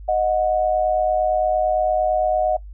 sine tone pair together, 622 / 730.8 Hz, D#5 / F#5, -1 / -22 cents, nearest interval minor third, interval 279 cents, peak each -19 dBFS, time 0.08-2.57 s, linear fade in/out 10 ms, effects noise-tail reverb RT60 0.1 s tail -19 dB re dry + added 50 Hz sine -34 dBFS peak until 2.73 s

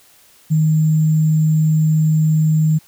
sine tone with sample-and-hold, 156.2 Hz, D#3, 7 cents sharp, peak -11 dBFS, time 0.5-2.79 s, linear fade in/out 20 ms, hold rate 7350 Hz, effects white hiss -50 dBFS RMS until 2.87 s

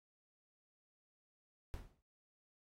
brown noise with exponential decay, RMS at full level -43 dBFS, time 1.74-2.02 s, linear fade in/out 0 ms, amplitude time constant 60 ms, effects AAC 48 kbps

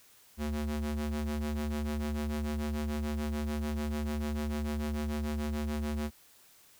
square ring-modulated tone, 75.2 Hz, D2, 42 cents sharp, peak -29 dBFS, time 0.37-6.11 s, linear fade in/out 50 ms, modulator 147 Hz, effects white hiss -60 dBFS RMS until 6.79 s

